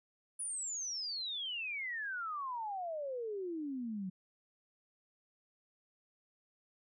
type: exponential sweep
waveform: sine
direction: down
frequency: 10010 to 180.6 Hz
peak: -37 dBFS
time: 0.39-4.1 s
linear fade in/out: 10 ms
effects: none